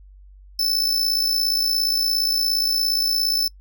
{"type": "tone with amplitude modulation", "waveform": "45% pulse", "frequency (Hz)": 5274, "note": "E8", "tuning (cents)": 0, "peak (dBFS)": -16, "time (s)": [0.59, 3.48], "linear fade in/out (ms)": 5, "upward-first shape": "sine", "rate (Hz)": 57.2, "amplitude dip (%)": 60, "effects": ["noise-tail reverb RT60 0.1 s tail -24 dB re dry", "added 48 Hz sine -43 dBFS peak until 3.6 s"]}